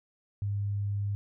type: tone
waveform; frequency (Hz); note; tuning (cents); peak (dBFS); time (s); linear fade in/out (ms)
sine; 101.3; G#2; -43; -28; 0.42-1.15; 0
effects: none